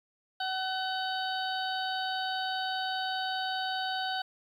harmonic tone, 755 Hz, F#5, 35 cents sharp, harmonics 1 / 2 / 4 / 5 / 6, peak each -33 / -36 / -39 / -40 / -41 dBFS, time 0.4-4.22 s, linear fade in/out 5 ms, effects 10-bit

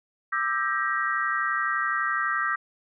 sine chord, E half-diminished seventh, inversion third, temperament just, 1186.7 / 1318.5 / 1582.2 / 1898.7 Hz, D6 / E6 / G6 / Bb6, +18 / 0 / +16 / +31 cents, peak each -29 dBFS, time 0.32-2.56 s, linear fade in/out 10 ms, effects none

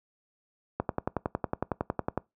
click train, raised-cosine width 1 ms, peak -13 dBFS, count 16, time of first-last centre 0.8-2.176 s, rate 10.9 Hz, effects noise-tail reverb RT60 0.2 s tail -23 dB re dry + high-pass 60 Hz 12 dB/octave

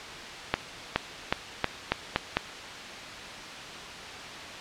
accelerating click train, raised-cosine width 0.3 ms, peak -6 dBFS, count 7, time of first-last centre 0.54-2.37 s, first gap 420 ms, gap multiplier 0.87, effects white hiss -39 dBFS RMS until 4.6 s + low-pass 4000 Hz 12 dB/octave

